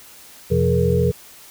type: tone cluster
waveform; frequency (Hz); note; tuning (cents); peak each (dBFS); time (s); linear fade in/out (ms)
sine; 86.8 / 128.6 / 173.2 / 421.4 / 475.6; F2 / C3 / F3 / G#4 / A#4; -10 / -30 / -14 / +25 / +35; -21; 0.5-1.12; 20
effects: white hiss -44 dBFS RMS until 1.5 s